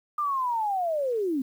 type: linear sweep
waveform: sine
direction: down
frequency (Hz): 1213 to 250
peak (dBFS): -24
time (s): 0.18-1.42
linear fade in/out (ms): 5
effects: 9-bit